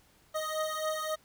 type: beating tone pair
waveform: 25% pulse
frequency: 622.3 / 626 Hz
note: D#5 / D#5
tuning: 0 / +10 cents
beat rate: 3.7 Hz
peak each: -30 / -31 dBFS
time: 0.34-1.16 s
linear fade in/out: 20 ms
effects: pink hiss -64 dBFS RMS until 1.24 s